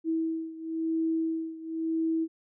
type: beating tone pair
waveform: sine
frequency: 324 / 324.97 Hz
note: E4 / E4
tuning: -30 / -25 cents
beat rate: 0.97 Hz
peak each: -29 / -32 dBFS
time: 0.04-2.28 s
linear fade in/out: 50 ms
effects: none